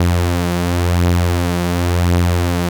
sawtooth beating tone pair, 87.31 / 88.24 Hz, F2 / F2, 0 / +18 cents, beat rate 0.93 Hz, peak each -10 / -16 dBFS, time 0-2.69 s, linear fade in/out 5 ms, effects none

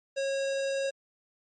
square tone with notch filter, 546 Hz, C#5, 26 cents flat, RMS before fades -30 dBFS, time 0.16-0.91 s, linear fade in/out 20 ms, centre 1200 Hz, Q 1.8, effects MP3 32 kbps

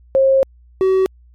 sine / triangle tone pair in turn, 536 / 379 Hz, C5 / F#4, +42 / +42 cents, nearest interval tritone, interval 600 cents, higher first, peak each -9 dBFS, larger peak neither, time 0.15-0.43 / 0.81-1.06 s, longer first, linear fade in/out 0 ms, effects added 60 Hz sine -44 dBFS peak until 1.34 s + MP3 64 kbps

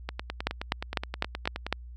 two click trains, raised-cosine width 0.3 ms, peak -9 / -16 dBFS, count 6 / 16, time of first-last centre 0.47-1.726 / 0.09-1.666 s, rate 3.98 / 9.52 Hz, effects added 60 Hz sine -41 dBFS peak until 1.96 s

